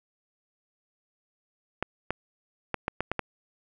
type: clicks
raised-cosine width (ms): 0.5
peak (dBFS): -12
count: 7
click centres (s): 1.826 / 2.106 / 2.743 / 2.881 / 3.006 / 3.116 / 3.193
effects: none